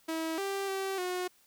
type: tone with pitch steps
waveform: sawtooth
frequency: 323.1 / 393.1 / 386.6 / 362.7 Hz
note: E4 / G4 / G4 / F#4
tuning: -35 / +5 / -24 / -34 cents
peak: -28 dBFS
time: 0.08-1.28 s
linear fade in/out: 10 ms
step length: 300 ms
effects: white hiss -65 dBFS RMS until 1.46 s